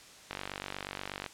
click train, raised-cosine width 0.3 ms, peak -20 dBFS, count 47, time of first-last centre 0.31-1.262 s, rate 48.3 Hz, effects white hiss -53 dBFS RMS until 1.33 s + low-pass 8000 Hz 12 dB/octave

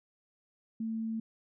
sine tone, 223.6 Hz, A3, 28 cents sharp, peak -32 dBFS, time 0.8-1.2 s, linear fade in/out 5 ms, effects none

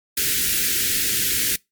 white band-stop noise, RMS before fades -21 dBFS, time 0.17-1.56 s, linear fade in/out 5 ms, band 450 to 1500 Hz, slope 48 dB/octave, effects noise-tail reverb RT60 0.2 s tail -25 dB re dry + MP3 96 kbps

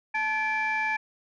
sine tone cluster, 873 / 1718 / 2347 Hz, A5 / A6 / D7, -14 / -42 / -2 cents, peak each -28 dBFS, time 0.14-0.97 s, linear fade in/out 10 ms, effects tanh soft clip ceiling -19 dBFS

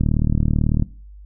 click train, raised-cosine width 5 ms, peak -6 dBFS, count 32, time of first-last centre 0.01-0.824 s, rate 38.1 Hz, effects noise-tail reverb RT60 0.4 s tail -19 dB re dry + added 50 Hz sine -38 dBFS peak until 1.25 s

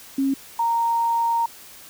sine tone pair in turn, 271.8 / 927.5 Hz, C#4 / A#5, -34 / -9 cents, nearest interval octave + major sixth, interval 2125 cents, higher second, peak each -18 dBFS, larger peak neither, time 0.18-0.34 / 0.59-1.46 s, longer second, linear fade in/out 5 ms, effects white hiss -44 dBFS RMS until 1.89 s

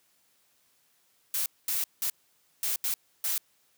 blue noise bursts at uneven times, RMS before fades -29 dBFS, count 6, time 1.34-1.46 / 1.68-1.84 / 2.02-2.1 / 2.63-2.76 / 2.84-2.94 / 3.24-3.38 s, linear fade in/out 2 ms, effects white hiss -68 dBFS RMS until 3.77 s + high-pass 80 Hz 12 dB/octave

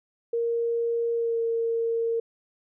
sine tone with pitch glide, 466.2 to 459.5 Hz, A#4 to A#4, 0 to -25 cents, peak -23 dBFS, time 0.33-2.2 s, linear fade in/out 5 ms, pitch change -25 cents, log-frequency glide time 1.14-1.39 s, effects none

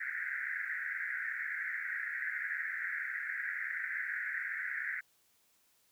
pink band-pass noise, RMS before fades -38 dBFS, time 0-5.01 s, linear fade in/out 10 ms, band 1500 to 2100 Hz, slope 96 dB/octave, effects white hiss -71 dBFS RMS until 5.91 s

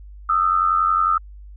sine tone pair together, 1233 / 1324 Hz, D#6 / E6, -16 / +7 cents, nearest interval minor second, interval 123 cents, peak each -18 dBFS, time 0.29-1.18 s, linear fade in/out 5 ms, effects added 50 Hz sine -37 dBFS peak until 1.56 s

